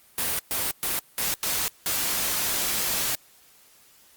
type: noise bursts at uneven times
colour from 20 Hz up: white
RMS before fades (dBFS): -26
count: 6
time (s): 0.18-0.39 / 0.51-0.71 / 0.83-0.99 / 1.18-1.34 / 1.43-1.68 / 1.86-3.15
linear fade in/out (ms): 0
effects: white hiss -56 dBFS RMS until 4.16 s + Opus 32 kbps